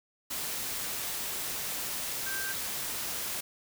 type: tone in noise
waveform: sine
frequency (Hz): 1571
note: G6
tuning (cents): +3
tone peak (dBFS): -35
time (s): 2.26-2.53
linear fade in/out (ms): 10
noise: white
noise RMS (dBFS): -35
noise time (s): 0.3-3.41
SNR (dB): -3
effects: none